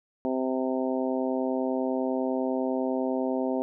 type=harmonic tone; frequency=130 Hz; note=C3; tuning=11 cents flat; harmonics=2 / 3 / 4 / 5 / 6 / 7; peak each=-28 / -32 / -32 / -33 / -39 / -39 dBFS; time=0.25-3.62 s; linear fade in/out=0 ms; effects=none